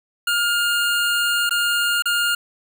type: tone with dropouts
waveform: 25% pulse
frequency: 1413 Hz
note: F6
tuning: 20 cents sharp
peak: -14 dBFS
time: 0.27-2.35 s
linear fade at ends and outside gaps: 5 ms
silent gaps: 1.494-1.508 / 2.023-2.056 s
effects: none